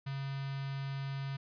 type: tone with notch filter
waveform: square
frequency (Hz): 137.3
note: C#3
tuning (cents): -16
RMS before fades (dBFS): -38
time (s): 0.06-1.37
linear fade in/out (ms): 10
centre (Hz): 460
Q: 0.56
effects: resampled to 11025 Hz